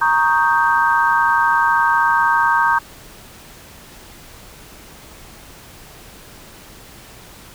sine chord, Eb dominant seventh, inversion second, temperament equal, 932.3 / 1108.7 / 1244.5 / 1568 Hz, Bb5 / Db6 / Eb6 / G6, 0 / 0 / 0 / 0 cents, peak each -16 / -20 / -21 / -17 dBFS, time 0.01-2.79 s, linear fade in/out 10 ms, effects pink hiss -41 dBFS RMS until 7.54 s

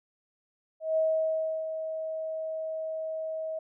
sine tone with ADSR envelope, 637 Hz, D#5, 41 cents sharp, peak -22 dBFS, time 0.8-3.59 s, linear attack 170 ms, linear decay 680 ms, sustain -9 dB, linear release 5 ms, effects none

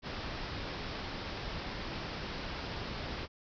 pink low-pass noise, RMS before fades -40 dBFS, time 0.02-3.28 s, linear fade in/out 50 ms, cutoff 5400 Hz, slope 96 dB/octave, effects none

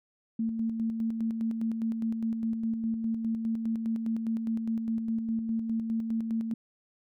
sine tone with tremolo, 225.6 Hz, A3, 44 cents sharp, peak -26 dBFS, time 0.39-6.54 s, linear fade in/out 5 ms, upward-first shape square, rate 4.9 Hz, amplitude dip 40%, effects none

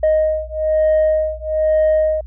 sine beating tone pair, 622.3 / 623.4 Hz, D#5 / D#5, 0 / +3 cents, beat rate 1.1 Hz, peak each -15 dBFS, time 0.03-2.21 s, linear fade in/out 5 ms, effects tanh soft clip ceiling -9 dBFS + added 60 Hz sine -30 dBFS peak until 2.26 s

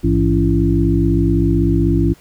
harmonic tone with a mistuned harmonic, 56 Hz, A1, 31 cents sharp, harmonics 1 / 2 / 3 / 5 / 6, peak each -18 / -18 / -18 / -18 / -18 dBFS, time 0.03-2.14 s, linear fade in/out 20 ms, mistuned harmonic 2, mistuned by -140 cents, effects pink hiss -49 dBFS RMS until 2.2 s

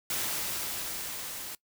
white noise with level ramp, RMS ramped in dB -31 to -40 dBFS, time 0.1-1.55 s, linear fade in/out 2 ms, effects noise-tail reverb RT60 0.1 s tail -21 dB re dry

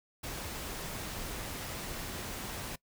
pink noise, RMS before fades -40 dBFS, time 0.23-2.76 s, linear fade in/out 10 ms, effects noise-tail reverb RT60 0.1 s tail -22 dB re dry

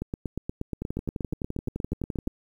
two click trains, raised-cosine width 3 ms, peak -17 / -18 dBFS, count 20 / 18, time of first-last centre 0.02-2.277 / 0.82-2.273 s, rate 8.42 / 11.7 Hz, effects 9-bit

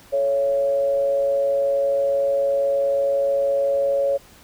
sine tone with frequency modulation, 556 Hz, C#5, 5 cents sharp, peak -17 dBFS, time 0.12-4.18 s, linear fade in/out 20 ms, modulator 119 Hz, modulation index 0.37, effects pink hiss -49 dBFS RMS until 4.43 s

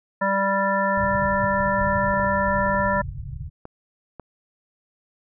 harmonic tone, 196 Hz, G3, in tune, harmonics 1 / 3 / 5 / 7 / 9, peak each -27 / -24 / -23 / -29 / -26 dBFS, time 0.21-3.02 s, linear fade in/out 10 ms
white low-pass noise, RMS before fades -32 dBFS, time 0.96-3.5 s, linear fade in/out 20 ms, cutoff 150 Hz, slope 96 dB/octave
clicks, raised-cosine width 1 ms, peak -23 dBFS, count 7, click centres 2.139 / 2.199 / 2.246 / 2.664 / 2.747 / 3.654 / 4.197 s
effects none

